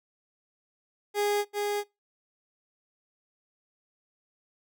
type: tone with echo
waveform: 30% pulse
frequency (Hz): 411.7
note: G#4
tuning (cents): -15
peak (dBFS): -22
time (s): 1.14-1.45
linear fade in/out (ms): 50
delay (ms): 390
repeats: 1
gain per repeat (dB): -3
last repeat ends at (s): 1.84
effects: noise-tail reverb RT60 0.2 s tail -22 dB re dry